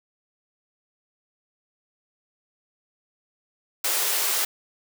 white high-pass noise, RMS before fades -24 dBFS, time 3.84-4.45 s, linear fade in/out 5 ms, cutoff 360 Hz, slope 48 dB/octave, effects none

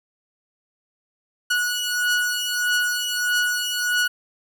sawtooth beating tone pair, 1462 / 1463.6 Hz, F#6 / F#6, -21 / -19 cents, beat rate 1.6 Hz, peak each -21 / -19 dBFS, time 1.5-4.08 s, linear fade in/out 10 ms, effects none

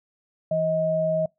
sine tone pair together, 164.81 / 630.9 Hz, E3 / D#5, 0 / +24 cents, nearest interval octave + major seventh, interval 2324 cents, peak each -29 / -21 dBFS, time 0.51-1.26 s, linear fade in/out 5 ms, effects noise-tail reverb RT60 0.2 s tail -25 dB re dry

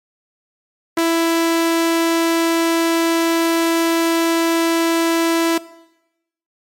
sawtooth tone, 331.8 Hz, E4, 11 cents sharp, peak -10 dBFS, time 0.97-5.58 s, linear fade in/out 5 ms, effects noise-tail reverb RT60 0.9 s tail -18 dB re dry + MP3 64 kbps

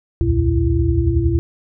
sine tone cluster, 65.1 / 76.5 / 86.9 / 119.2 / 336.1 Hz, C2 / D#2 / F2 / A#2 / E4, -8 / -29 / -8 / +39 / +34 cents, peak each -20 dBFS, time 0.21-1.39 s, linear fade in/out 0 ms, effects none

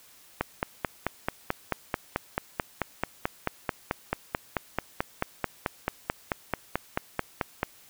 click train, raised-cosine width 0.5 ms, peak -10 dBFS, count 34, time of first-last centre 0.41-7.631 s, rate 4.57 Hz, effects white hiss -55 dBFS RMS until 7.89 s

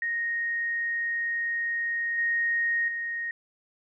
sine tone with level steps, 1864.7 Hz, A#6, in tune, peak -26 / -23 / -29 dBFS, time 0.02-3.31 s, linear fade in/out 2 ms, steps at 2.18 / 2.88 s, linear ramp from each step 2 ms, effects none

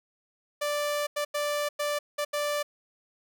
sawtooth tone bursts at uneven times, 587 Hz, D5, 1 cent flat, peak -23 dBFS, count 6, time 0.61-1.07 / 1.16-1.25 / 1.34-1.69 / 1.79-1.99 / 2.18-2.25 / 2.33-2.63 s, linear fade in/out 10 ms, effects none

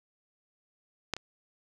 clicks, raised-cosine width 0.2 ms, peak -12 / -22 dBFS, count 2, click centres 1.137 / 1.166 s, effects 8-bit

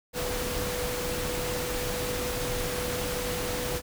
sine tone in noise, 493.9 Hz, B4, in tune, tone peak -33 dBFS, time 0.13-3.82 s, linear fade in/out 50 ms, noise pink, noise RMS -32 dBFS, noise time 0.13-3.82 s, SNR -4 dB, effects none

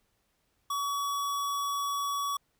square tone, 1132 Hz, C#6, 36 cents sharp, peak -30 dBFS, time 0.7-2.37 s, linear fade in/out 5 ms, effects pink hiss -74 dBFS RMS until 2.59 s

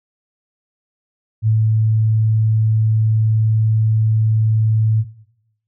sine tone, 109.9 Hz, A2, 2 cents flat, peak -11 dBFS, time 1.42-5.05 s, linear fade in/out 50 ms, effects noise-tail reverb RT60 0.9 s tail -19 dB re dry

